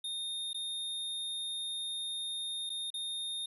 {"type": "tone with dropouts", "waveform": "square", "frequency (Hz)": 3670, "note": "A#7", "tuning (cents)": -28, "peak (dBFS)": -36, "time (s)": [0.04, 3.46], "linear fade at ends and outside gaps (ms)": 5, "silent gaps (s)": [[0.532, 0.544], [2.695, 2.7], [2.904, 2.94]], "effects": ["resampled to 32000 Hz"]}